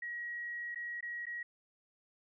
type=tone with dropouts; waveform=sine; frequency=1904 Hz; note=A#6; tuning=36 cents sharp; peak=-38 dBFS; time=0.02-1.43 s; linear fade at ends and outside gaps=5 ms; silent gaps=0.747-0.757 / 1.008-1.026 / 1.256-1.266 s; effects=none